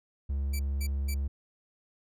triangle tone, 69.3 Hz, C#2, in tune, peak -26 dBFS, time 0.29-1.28 s, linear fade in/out 10 ms
10% pulse tone bursts, 2318 Hz, D7, 23 cents flat, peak -29 dBFS, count 3, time 0.53-1.145 s, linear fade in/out 10 ms, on 65 ms, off 210 ms
effects none

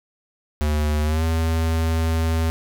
square tone with pitch glide, 75.4 to 81.28 Hz, D2 to E2, +46 to -24 cents, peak -19 dBFS, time 0.61-2.5 s, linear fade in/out 0 ms, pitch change +130 cents, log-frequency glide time 1.03-1.24 s, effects none

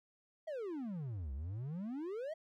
triangle exponential two-way sweep, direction down then up, 664 to 64 to 664 Hz, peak -37 dBFS, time 0.47-2.34 s, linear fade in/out 10 ms, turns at 1.33 s, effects none

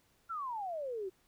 sine exponential sweep, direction down, 1396.9 to 362.2 Hz, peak -36 dBFS, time 0.29-1.1 s, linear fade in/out 20 ms, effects pink hiss -71 dBFS RMS until 1.27 s

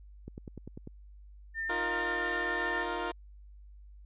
click train, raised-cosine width 3 ms, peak -29 dBFS, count 7, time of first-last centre 0.28-0.874 s, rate 10.1 Hz
sine tone, 1803 Hz, A6, 42 cents sharp, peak -32 dBFS, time 1.54-2.86 s, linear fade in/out 50 ms
15% pulse chord, Eb suspended second, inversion none, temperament equal with one note detuned, 311.1 / 351.5 / 466.2 Hz, Eb4 / F4 / Bb4, 0 / +11 / 0 cents, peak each -34 / -29 / -31 dBFS, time 1.69-3.12 s, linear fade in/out 10 ms
effects added 50 Hz sine -49 dBFS peak until 4.05 s + resampled to 8000 Hz

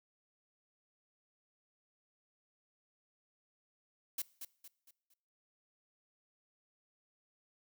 blue noise with echo, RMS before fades -37 dBFS, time 4.18-4.22 s, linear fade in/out 5 ms, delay 230 ms, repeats 4, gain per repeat -8 dB, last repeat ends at 5.14 s, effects noise-tail reverb RT60 0.7 s tail -22 dB re dry

